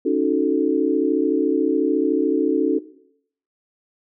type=chord; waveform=sine; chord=D# half-diminished seventh; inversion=third; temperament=equal; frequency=277.2 / 311.1 / 370 / 440 Hz; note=C#4 / D#4 / F#4 / A4; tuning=0 / 0 / 0 / 0 cents; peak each=-22 dBFS; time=0.05-2.79 s; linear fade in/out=10 ms; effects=noise-tail reverb RT60 0.7 s tail -17 dB re dry